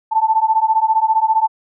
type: beating tone pair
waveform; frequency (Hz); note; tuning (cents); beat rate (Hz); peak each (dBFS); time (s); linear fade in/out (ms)
sine; 875 / 890; A5 / A5; -10 / +20; 15; -15; 0.11-1.48; 20
effects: none